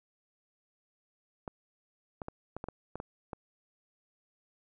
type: clicks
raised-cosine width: 1 ms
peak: -24 dBFS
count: 9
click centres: 1.478 / 2.218 / 2.284 / 2.566 / 2.641 / 2.686 / 2.956 / 3.001 / 3.332 s
effects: none